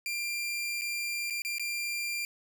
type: tone with dropouts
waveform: sawtooth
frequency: 2381 Hz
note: D7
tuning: 23 cents sharp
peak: -28 dBFS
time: 0.06-2.25 s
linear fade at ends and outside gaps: 1 ms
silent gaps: 0.812-0.818 / 1.3-1.306 / 1.42-1.449 / 1.583-1.596 s
effects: none